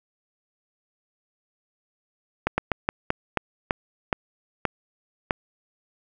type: slowing click train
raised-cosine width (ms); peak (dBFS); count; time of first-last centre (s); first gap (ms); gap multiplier
0.5; -6; 10; 2.47-5.308; 110; 1.25
effects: none